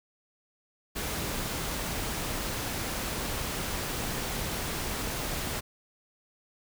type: noise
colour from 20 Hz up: pink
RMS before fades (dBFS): -33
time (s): 0.95-5.61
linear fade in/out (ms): 20
effects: none